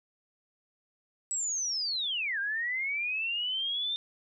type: linear two-way sweep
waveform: sine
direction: down then up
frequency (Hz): 7902 to 1568 to 3617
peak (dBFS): -29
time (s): 1.31-3.96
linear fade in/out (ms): 0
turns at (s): 2.39
effects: none